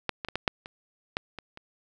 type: clicks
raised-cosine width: 0.3 ms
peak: -10 / -17 / -18 / -12 / -6 / -24 / -11 / -22 / -27 dBFS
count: 9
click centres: 0.093 / 0.248 / 0.286 / 0.356 / 0.478 / 0.659 / 1.169 / 1.387 / 1.574 s
effects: none